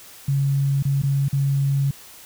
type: tone with dropouts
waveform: sine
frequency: 138.59 Hz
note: C#3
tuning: in tune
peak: -17 dBFS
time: 0.28-1.91 s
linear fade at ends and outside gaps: 5 ms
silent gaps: 0.826-0.851 / 1.019-1.034 / 1.284-1.328 s
effects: white hiss -44 dBFS RMS until 2.25 s